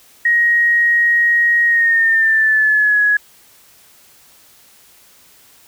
sine tone with pitch glide, 1884 to 1678.5 Hz, A#6 to G#6, +18 to +18 cents, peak -10 dBFS, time 0.25-3.17 s, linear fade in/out 5 ms, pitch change -200 cents, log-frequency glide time 1.65-3.01 s, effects white hiss -48 dBFS RMS until 5.67 s

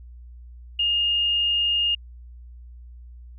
sine tone, 2836 Hz, F7, 26 cents sharp, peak -19 dBFS, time 0.79-1.95 s, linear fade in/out 5 ms, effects added 60 Hz sine -40 dBFS peak until 3.38 s

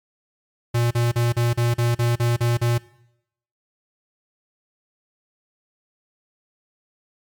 square tone bursts, 118.9 Hz, A#2, 35 cents sharp, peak -18 dBFS, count 10, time 0.74-2.782 s, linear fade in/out 10 ms, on 170 ms, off 38 ms, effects noise-tail reverb RT60 0.8 s tail -21 dB re dry + MP3 96 kbps

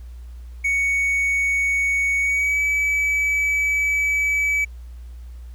triangle tone with pitch glide, 2230 to 2291 Hz, C#7 to D7, +10 to -44 cents, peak -16 dBFS, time 0.64-4.65 s, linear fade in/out 10 ms, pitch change +46 cents, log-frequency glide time 2.2-2.61 s, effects added 60 Hz sine -34 dBFS peak until 5.54 s + pink hiss -58 dBFS RMS until 5.54 s

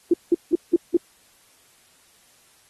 sine tone bursts, 344.2 Hz, F4, 25 cents flat, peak -12 dBFS, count 5, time 0.11-0.97 s, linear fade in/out 5 ms, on 28 ms, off 180 ms, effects white hiss -57 dBFS RMS until 2.69 s + AAC 32 kbps

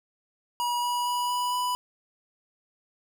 square tone with pitch steps, 965 / 971.2 / 977.3 / 983.6 / 989.8 Hz, B5 / B5 / B5 / B5 / B5, -40 / -29 / -18 / -7 / +4 cents, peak -26 dBFS, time 0.6-1.75 s, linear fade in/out 0 ms, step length 230 ms, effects none

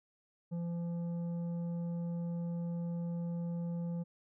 triangle tone with tanh clipping, 170.9 Hz, F3, 37 cents flat, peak -36 dBFS, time 0.51-4.04 s, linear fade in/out 20 ms, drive 12 dB, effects none

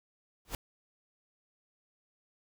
pink noise with exponential growth, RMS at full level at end -32 dBFS, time 0.45-0.55 s, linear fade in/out 1 ms, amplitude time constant 21 ms, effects none

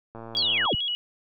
click train, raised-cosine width 1 ms, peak -26 dBFS, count 59, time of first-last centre 0.15-0.659 s, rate 114 Hz
sine tone with vibrato, 3113 Hz, G7, 13 cents flat, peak -25 dBFS, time 0.35-0.95 s, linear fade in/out 0 ms, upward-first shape square, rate 6.6 Hz, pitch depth 110 cents each way
sine linear sweep, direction down, 4800 to 36.71 Hz, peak -23 dBFS, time 0.37-0.75 s, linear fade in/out 0 ms
effects none

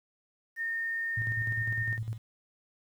sine tone, 1829 Hz, A#6, 33 cents flat, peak -30 dBFS, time 0.56-1.99 s, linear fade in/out 50 ms
sine tone with tremolo, 111.2 Hz, A2, 19 cents sharp, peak -30 dBFS, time 1.17-2.18 s, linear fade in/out 5 ms, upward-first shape square, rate 9.9 Hz, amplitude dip 65%
effects 10-bit

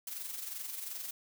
blue noise with amplitude modulation, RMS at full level -39 dBFS, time 0.07-1.11 s, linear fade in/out 2 ms, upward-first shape sine, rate 22.7 Hz, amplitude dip 55%, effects none

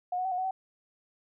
sine tone with pitch steps, 721 / 737 / 761 / 723 / 748 / 761 Hz, F#5 / F#5 / F#5 / F#5 / F#5 / F#5, -45 / -7 / +48 / -40 / +19 / +48 cents, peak -28 dBFS, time 0.12-0.51 s, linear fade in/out 5 ms, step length 65 ms, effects none

